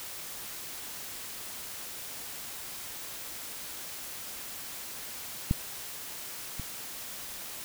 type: clicks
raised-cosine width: 5 ms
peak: -12 / -24 dBFS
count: 2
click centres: 5.511 / 6.597 s
effects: white hiss -41 dBFS RMS until 7.64 s